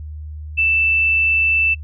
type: tone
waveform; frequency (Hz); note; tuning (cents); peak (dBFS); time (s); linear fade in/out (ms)
sine; 2652; E7; +10; -13; 0.57-1.75; 20
effects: noise-tail reverb RT60 0.1 s tail -24 dB re dry + added 76 Hz sine -28 dBFS peak until 1.83 s